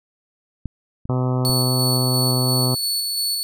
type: clicks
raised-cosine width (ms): 5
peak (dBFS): -15 / -24 / -18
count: 3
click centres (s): 0.657 / 1.055 / 1.495
type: harmonic tone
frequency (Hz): 127.2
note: C3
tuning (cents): -48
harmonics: 1 / 2 / 3 / 4 / 5 / 6 / 7 / 8 / 9 / 10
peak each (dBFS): -19 / -25 / -29 / -31 / -33 / -35 / -36 / -37 / -38 / -39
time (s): 1.09-2.75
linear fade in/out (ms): 5
type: tone with tremolo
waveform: sawtooth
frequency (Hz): 4435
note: C#8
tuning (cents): 0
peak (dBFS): -17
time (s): 1.45-3.43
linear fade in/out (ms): 0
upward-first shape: square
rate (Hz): 2.9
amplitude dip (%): 25
effects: none